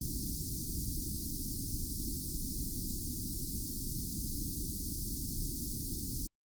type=band-stop noise; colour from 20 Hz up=pink; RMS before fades=-37 dBFS; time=0.01-6.27 s; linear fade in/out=5 ms; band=330 to 4600 Hz; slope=48 dB/octave; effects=Opus 32 kbps